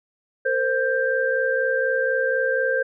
sine tone cluster, 458.9 / 523 / 1578 Hz, A#4 / C5 / G6, -27 / -1 / +11 cents, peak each -26 / -22 / -23 dBFS, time 0.45-2.83 s, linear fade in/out 10 ms, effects none

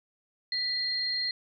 sine tone pair together, 1975.5 / 4209 Hz, B6 / C8, 0 / +9 cents, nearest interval octave + minor second, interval 1309 cents, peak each -36 / -28 dBFS, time 0.52-1.31 s, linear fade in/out 2 ms, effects none

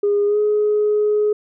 sine tone with pitch glide, 408.7 to 420.4 Hz, G#4 to G#4, -28 to +21 cents, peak -13 dBFS, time 0.03-1.33 s, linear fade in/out 5 ms, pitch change +49 cents, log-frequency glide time 0.26-0.38 s, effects tanh soft clip ceiling -10 dBFS

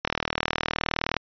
click train, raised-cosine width 0.3 ms, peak -7 dBFS, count 45, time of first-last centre 0.05-1.167 s, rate 39.4 Hz, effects resampled to 11025 Hz

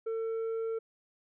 sine tone with tanh clipping, 450.1 Hz, A4, 39 cents sharp, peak -32 dBFS, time 0.06-0.79 s, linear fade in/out 10 ms, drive 4 dB, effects none

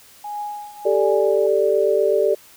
sine tone with tremolo, 830 Hz, G#5, 1 cent flat, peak -24 dBFS, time 0.24-1.47 s, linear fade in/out 5 ms, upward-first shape triangle, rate 1.5 Hz, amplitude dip 85%
sine chord, G suspended second, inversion none, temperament equal, 392 / 440 / 587.3 Hz, G4 / A4 / D5, 0 / 0 / 0 cents, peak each -19 dBFS, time 0.85-2.35 s, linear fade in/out 10 ms
effects white hiss -48 dBFS RMS until 2.56 s

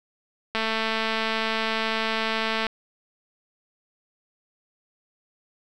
click train, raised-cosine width 0.3 ms, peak -10 dBFS, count 471, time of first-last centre 0.55-2.667 s, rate 222 Hz, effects none

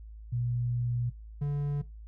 sine / triangle tone pair in turn, 121.1 / 144.24 Hz, B2 / D3, -34 / -31 cents, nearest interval minor third, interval 303 cents, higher second, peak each -28 / -25 dBFS, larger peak second, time 0.32-1.1 / 1.41-1.82 s, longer first, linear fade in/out 10 ms, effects noise-tail reverb RT60 0.2 s tail -17 dB re dry + added 54 Hz sine -43 dBFS peak until 2.07 s

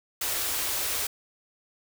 white band-stop noise, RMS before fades -29 dBFS, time 0.21-1.07 s, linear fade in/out 5 ms, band 120 to 280 Hz, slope 48 dB/octave, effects none

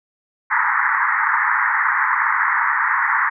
white band-pass noise, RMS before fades -18 dBFS, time 0.5-3.3 s, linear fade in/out 20 ms, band 870 to 2000 Hz, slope 96 dB/octave, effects none

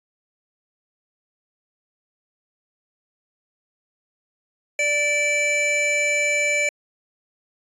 square tone pair together, 587.3 / 2324 Hz, D5 / D7, 0 / -19 cents, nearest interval 2 octaves, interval 2381 cents, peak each -26 / -20 dBFS, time 4.79-6.69 s, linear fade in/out 2 ms, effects resampled to 24000 Hz

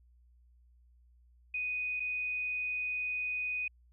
sine tone with dropouts, 2489 Hz, D#7, in tune, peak -32 dBFS, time 1.54-3.68 s, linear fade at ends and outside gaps 5 ms, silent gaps 1.998-2.002 s, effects added 60 Hz sine -60 dBFS peak until 3.92 s

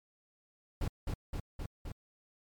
brown noise with echo, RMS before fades -32 dBFS, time 0.81-0.88 s, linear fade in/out 5 ms, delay 260 ms, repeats 4, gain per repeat -2 dB, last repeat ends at 1.92 s, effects MP3 96 kbps

